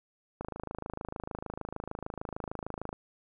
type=click train; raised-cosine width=1 ms; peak=-22 dBFS; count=68; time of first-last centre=0.41-2.929 s; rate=26.6 Hz; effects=none